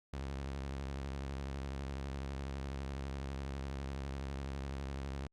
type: tone with vibrato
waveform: sawtooth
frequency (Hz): 68.2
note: C#2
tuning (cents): -28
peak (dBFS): -35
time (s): 0.13-5.27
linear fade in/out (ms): 5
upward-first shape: sine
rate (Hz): 12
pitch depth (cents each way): 76
effects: low-pass 7000 Hz 12 dB/octave + Opus 48 kbps